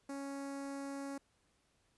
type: tone with notch filter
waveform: sawtooth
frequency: 277.2 Hz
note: C#4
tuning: in tune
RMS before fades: -43 dBFS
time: 0.09-1.18 s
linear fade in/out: 5 ms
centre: 3200 Hz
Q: 0.81
effects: pink hiss -75 dBFS RMS until 1.97 s + resampled to 24000 Hz